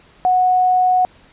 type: tone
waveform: sine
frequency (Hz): 735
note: F#5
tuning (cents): -12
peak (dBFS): -11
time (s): 0.25-1.05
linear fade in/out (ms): 0
effects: pink hiss -49 dBFS RMS until 1.32 s + resampled to 8000 Hz